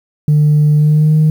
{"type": "tone with pitch glide", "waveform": "sine", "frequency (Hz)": [150, 155.02], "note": ["D3", "D#3"], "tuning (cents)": [37, -6], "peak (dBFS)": -5, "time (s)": [0.28, 1.3], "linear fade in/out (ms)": 2, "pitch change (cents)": 57, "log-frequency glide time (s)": [0.78, 1.16], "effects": ["tanh soft clip ceiling -4 dBFS", "7-bit"]}